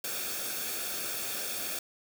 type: noise with comb filter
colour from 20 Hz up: white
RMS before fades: -35 dBFS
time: 0.04-1.79 s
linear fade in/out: 2 ms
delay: 1 ms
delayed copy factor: -0.6
effects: none